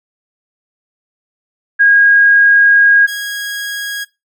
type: tone pair in turn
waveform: sine / sawtooth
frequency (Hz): 1635 / 1646.4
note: G#6 / G#6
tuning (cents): -28 / -16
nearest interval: unison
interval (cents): 12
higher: second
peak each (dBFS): -5 / -16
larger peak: first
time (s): 1.79-3.07 / 3.07-4.05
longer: first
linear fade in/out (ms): 20
effects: noise-tail reverb RT60 0.2 s tail -17 dB re dry